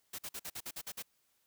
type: noise bursts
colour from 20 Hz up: white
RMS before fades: -42 dBFS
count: 9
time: 0.13-1.026 s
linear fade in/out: 10 ms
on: 56 ms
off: 49 ms
effects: white hiss -75 dBFS RMS until 1.46 s